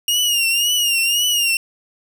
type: tone with vibrato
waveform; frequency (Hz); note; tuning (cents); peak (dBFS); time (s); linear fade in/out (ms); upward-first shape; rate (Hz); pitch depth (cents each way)
sawtooth; 2836; F7; +26; -12; 0.08-1.57; 2; triangle; 1.9; 92
effects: none